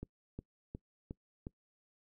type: click train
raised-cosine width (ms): 3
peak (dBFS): -29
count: 5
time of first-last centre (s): 0.03-1.469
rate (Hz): 2.78
effects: noise-tail reverb RT60 0.1 s tail -23 dB re dry